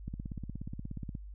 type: click train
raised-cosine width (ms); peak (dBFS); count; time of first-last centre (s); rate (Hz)
5; -26; 19; 0.08-1.151; 16.8
effects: added 50 Hz sine -43 dBFS peak until 1.34 s